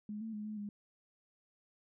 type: tone with pitch steps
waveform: sine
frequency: 210 / 223.1 / 210.5 / 213.9 / 205.5 Hz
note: G#3 / A3 / G#3 / A3 / G#3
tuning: +19 / +24 / +24 / -49 / -18 cents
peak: -39 dBFS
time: 0.09-0.69 s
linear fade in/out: 2 ms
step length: 120 ms
effects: none